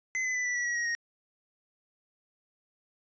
square tone with pitch steps, 2044 / 2018 / 1992.7 / 1967.5 / 1942.7 / 1918.2 / 1893.9 / 1870 Hz, C7 / B6 / B6 / B6 / B6 / A#6 / A#6 / A#6, -41 / +37 / +15 / -7 / -29 / +49 / +27 / +5 cents, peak -29 dBFS, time 0.15-0.95 s, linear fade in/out 0 ms, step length 100 ms, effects resampled to 16000 Hz

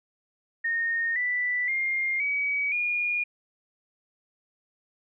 sine tone with pitch steps, 1844 / 1976.4 / 2118 / 2270 / 2433 Hz, A#6 / B6 / C7 / C#7 / D#7, -19 / +1 / +21 / +41 / -39 cents, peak -24 dBFS, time 0.64-3.24 s, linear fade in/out 10 ms, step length 520 ms, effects none

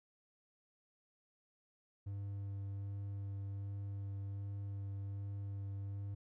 triangle tone with vibrato, 99.5 Hz, G2, 26 cents sharp, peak -38 dBFS, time 2.06-6.15 s, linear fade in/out 10 ms, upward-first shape sine, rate 1.3 Hz, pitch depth 10 cents each way, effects none

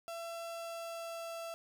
35% pulse tone with pitch glide, 672 to 667 Hz, E5 to E5, +33 to +20 cents, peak -39 dBFS, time 0.08-1.54 s, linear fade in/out 0 ms, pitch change -13 cents, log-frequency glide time 0.47-1.36 s, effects none

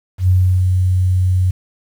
sine tone with ADSR envelope, 92 Hz, F#2, 9 cents flat, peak -8 dBFS, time 0.18-1.51 s, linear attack 100 ms, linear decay 330 ms, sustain -3 dB, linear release 7 ms, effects 7-bit

